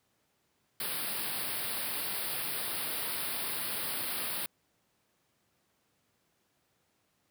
white band-stop noise, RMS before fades -35 dBFS, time 0.8-4.46 s, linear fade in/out 2 ms, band 5000 to 8800 Hz, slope 96 dB/octave, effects pink hiss -74 dBFS RMS until 7.3 s + high-pass 100 Hz 12 dB/octave

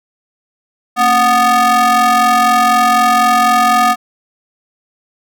square ring-modulated tone, 251 Hz, B3, 28 cents sharp, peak -6 dBFS, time 0.96-3.96 s, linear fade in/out 50 ms, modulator 982 Hz, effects none

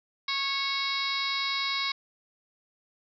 harmonic tone, 550 Hz, C#5, 14 cents flat, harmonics 2 / 3 / 4 / 5 / 6 / 7 / 8 / 9 / 10, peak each -34 / -43 / -32 / -44 / -41 / -32 / -37 / -37 / -43 dBFS, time 0.28-1.92 s, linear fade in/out 5 ms, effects none

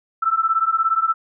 sine beating tone pair, 1317 / 1334 Hz, E6 / E6, -2 / +20 cents, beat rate 17 Hz, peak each -19 dBFS, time 0.22-1.14 s, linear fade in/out 10 ms, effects none

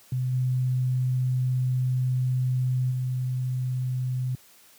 sine tone with level steps, 127.4 Hz, C3, 46 cents flat, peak -23 / -21 / -24 dBFS, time 0.12-4.35 s, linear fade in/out 2 ms, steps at 0.32 / 2.9 s, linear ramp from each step 20 ms, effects white hiss -55 dBFS RMS until 4.78 s + high-pass 80 Hz 12 dB/octave

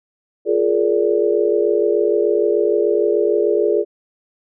sine chord, Bb dominant seventh, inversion second, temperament just, 349.6 / 419.5 / 466.2 / 582.7 Hz, F4 / Ab4 / Bb4 / D5, +2 / +17 / 0 / -14 cents, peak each -20 / -16 / -21 / -22 dBFS, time 0.45-3.85 s, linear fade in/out 50 ms, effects none

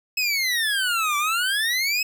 25% pulse exponential two-way sweep, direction down then up, 2594 to 1153 to 2594 Hz, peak -17 dBFS, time 0.17-2.03 s, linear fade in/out 5 ms, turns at 1.17 s, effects none

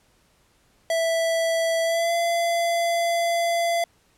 square tone with pitch glide, 659.3 to 681 Hz, E5 to F5, 0 to -44 cents, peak -21 dBFS, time 0.9-3.84 s, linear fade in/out 2 ms, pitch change +56 cents, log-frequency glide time 1.83-2.14 s, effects pink hiss -62 dBFS RMS until 4.17 s + low-pass 12000 Hz 12 dB/octave

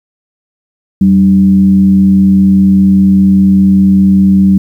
sine tone with frequency modulation, 192.5 Hz, G3, 31 cents flat, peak -3 dBFS, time 1.01-4.58 s, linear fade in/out 5 ms, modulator 105 Hz, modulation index 0.38, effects 7-bit

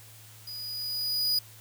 45% pulse tone with level ramp, 4927 Hz, D#8, 18 cents flat, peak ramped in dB -37 to -22 dBFS, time 0.47-1.39 s, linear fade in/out 5 ms, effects added 109 Hz sine -52 dBFS peak until 1.6 s + white hiss -52 dBFS RMS until 1.6 s

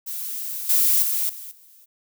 violet noise with level steps, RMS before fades -30 / -18 / -23 / -37 / -51 dBFS, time 0.06-1.86 s, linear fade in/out 20 ms, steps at 0.69 / 1.02 / 1.29 / 1.51 s, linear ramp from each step 5 ms, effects none

